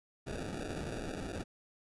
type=noise with sample-and-hold; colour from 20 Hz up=violet; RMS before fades=-40 dBFS; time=0.26-1.44 s; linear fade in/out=20 ms; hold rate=1050 Hz; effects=resampled to 24000 Hz